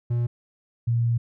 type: tone pair in turn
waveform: triangle / sine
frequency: 119.5 / 117.45 Hz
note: A#2 / A#2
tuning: +43 / +13 cents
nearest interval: unison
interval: 30 cents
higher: first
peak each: -19 dBFS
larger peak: neither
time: 0.1-0.27 / 0.87-1.18 s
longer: second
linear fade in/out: 10 ms
effects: none